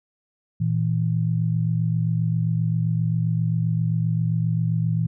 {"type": "tone pair together", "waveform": "sine", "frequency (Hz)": [115.1, 162.67], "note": ["A#2", "E3"], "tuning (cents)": [-22, -23], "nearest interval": "tritone", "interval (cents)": 599, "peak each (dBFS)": -22, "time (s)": [0.6, 5.07], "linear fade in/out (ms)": 10, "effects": []}